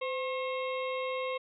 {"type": "harmonic tone with a mistuned harmonic", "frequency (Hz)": 538, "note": "C5", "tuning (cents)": 48, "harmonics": [1, 2, 4, 5, 6, 7], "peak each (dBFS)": [-33, -38, -41, -44, -49, -48], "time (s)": [0.01, 1.38], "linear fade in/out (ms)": 10, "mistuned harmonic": 1, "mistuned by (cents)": -80, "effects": []}